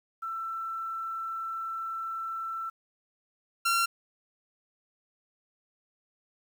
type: tone pair in turn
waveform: sine / sawtooth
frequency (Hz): 1336 / 1368.8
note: E6 / F6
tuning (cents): +23 / -35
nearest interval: unison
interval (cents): 42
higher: second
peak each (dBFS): -32 / -20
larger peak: second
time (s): 0.22-2.7 / 3.65-3.86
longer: first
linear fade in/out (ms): 10
effects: 10-bit